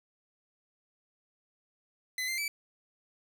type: tone with pitch steps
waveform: sawtooth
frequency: 2025 / 2088 / 2308 Hz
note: B6 / C7 / D7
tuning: +43 / -4 / -31 cents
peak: -28 dBFS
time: 2.18-2.48 s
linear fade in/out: 2 ms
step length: 100 ms
effects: none